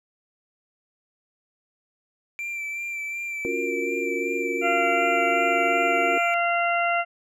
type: tone with vibrato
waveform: triangle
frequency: 2349 Hz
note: D7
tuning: in tune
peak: -27 dBFS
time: 2.39-6.34 s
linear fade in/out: 0 ms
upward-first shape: sine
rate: 2.7 Hz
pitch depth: 24 cents each way
type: chord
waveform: sine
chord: Gb major seventh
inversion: second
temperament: equal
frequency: 277.2 / 349.2 / 370 / 466.2 Hz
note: Db4 / F4 / Gb4 / Bb4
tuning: 0 / 0 / 0 / 0 cents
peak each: -33 / -30 / -32 / -29 dBFS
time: 3.45-6.18 s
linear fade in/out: 0 ms
type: harmonic tone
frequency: 690 Hz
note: F5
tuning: 21 cents flat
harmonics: 1 / 2 / 3 / 4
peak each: -23 / -26 / -28 / -29 dBFS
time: 4.61-7.05 s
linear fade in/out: 50 ms
effects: none